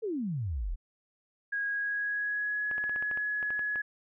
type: exponential sweep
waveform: sine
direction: down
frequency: 472.7 to 34.65 Hz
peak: -30 dBFS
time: 0.02-0.76 s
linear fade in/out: 20 ms
type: tone with pitch glide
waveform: sine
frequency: 1644 to 1688.3 Hz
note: G#6 to G#6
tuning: -18 to +28 cents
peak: -29 dBFS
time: 1.52-3.82 s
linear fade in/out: 10 ms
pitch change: +46 cents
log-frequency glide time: 1.66-2.71 s
type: clicks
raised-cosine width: 0.5 ms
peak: -27 dBFS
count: 12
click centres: 2.713 / 2.781 / 2.84 / 2.895 / 2.961 / 3.025 / 3.113 / 3.174 / 3.428 / 3.505 / 3.593 / 3.758 s
effects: none